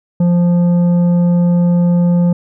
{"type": "tone with tanh clipping", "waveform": "sine", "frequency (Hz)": 174.61, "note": "F3", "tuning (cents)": 0, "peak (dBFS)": -10, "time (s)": [0.2, 2.33], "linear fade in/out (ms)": 5, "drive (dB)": 8, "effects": []}